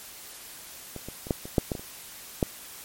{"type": "clicks", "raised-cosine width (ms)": 2, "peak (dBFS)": [-23, -23, -25, -10, -24, -6, -14, -21, -29, -8], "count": 10, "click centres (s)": [0.963, 1.086, 1.269, 1.308, 1.455, 1.582, 1.718, 1.752, 1.795, 2.428], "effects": ["white hiss -44 dBFS RMS until 2.84 s", "MP3 64 kbps"]}